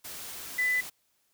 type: tone in noise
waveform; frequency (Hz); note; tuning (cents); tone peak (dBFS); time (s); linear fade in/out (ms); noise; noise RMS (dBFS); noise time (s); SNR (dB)
sine; 1998; B6; +20; -24; 0.58-0.81; 10; white; -41; 0.04-0.9; +14
effects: white hiss -72 dBFS RMS until 1.33 s